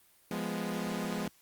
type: chord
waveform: sawtooth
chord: F diminished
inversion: none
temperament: equal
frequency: 174.61 / 207.7 / 246.9 Hz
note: F3 / Ab3 / Cb4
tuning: 0 / 0 / 0 cents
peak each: -34 / -32 / -35 dBFS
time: 0.31-1.28 s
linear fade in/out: 2 ms
effects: white hiss -64 dBFS RMS until 1.41 s + Opus 32 kbps